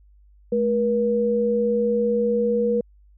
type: tone pair together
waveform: sine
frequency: 214.7 / 479.4 Hz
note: A3 / A#4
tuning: -42 / +48 cents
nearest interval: octave + major second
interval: 1390 cents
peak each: -24 / -19 dBFS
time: 0.52-2.81 s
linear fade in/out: 5 ms
effects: added 50 Hz sine -50 dBFS peak until 3.17 s